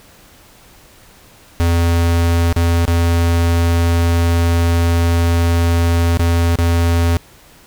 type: tone with dropouts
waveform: square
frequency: 84.8 Hz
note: E2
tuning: 50 cents sharp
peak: -12 dBFS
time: 1.6-7.17 s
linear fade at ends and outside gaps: 0 ms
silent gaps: 2.526-2.563 / 2.853-2.879 / 6.172-6.195 / 6.556-6.587 s
effects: pink hiss -45 dBFS RMS until 7.66 s